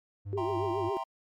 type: tone with tremolo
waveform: triangle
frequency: 100 Hz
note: G2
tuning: 35 cents sharp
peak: -32 dBFS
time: 0.25-0.9 s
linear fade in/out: 20 ms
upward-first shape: triangle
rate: 3.5 Hz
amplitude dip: 55%
type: tone with vibrato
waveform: sine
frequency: 372.4 Hz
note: F#4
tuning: 11 cents sharp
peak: -30 dBFS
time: 0.33-0.97 s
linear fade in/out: 0 ms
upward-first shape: triangle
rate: 7.2 Hz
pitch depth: 190 cents each way
type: chord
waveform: triangle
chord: C dominant seventh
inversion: first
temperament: equal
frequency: 659.3 / 784 / 932.3 / 1046.5 Hz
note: E5 / G5 / Bb5 / C6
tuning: 0 / 0 / 0 / 0 cents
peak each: -38 / -36 / -35 / -36 dBFS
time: 0.37-1.04 s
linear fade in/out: 10 ms
effects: MP3 96 kbps